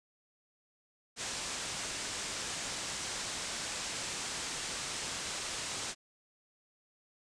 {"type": "low-pass noise", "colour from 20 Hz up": "white", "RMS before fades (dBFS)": -39, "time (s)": [1.16, 5.95], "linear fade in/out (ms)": 50, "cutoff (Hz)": 8600, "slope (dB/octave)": 48, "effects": []}